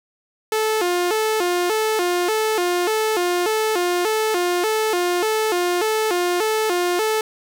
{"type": "tone with vibrato", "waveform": "sawtooth", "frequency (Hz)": 392.8, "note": "G4", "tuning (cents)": 4, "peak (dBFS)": -14, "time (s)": [0.52, 7.21], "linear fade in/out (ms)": 2, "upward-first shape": "square", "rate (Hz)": 1.7, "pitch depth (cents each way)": 180, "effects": []}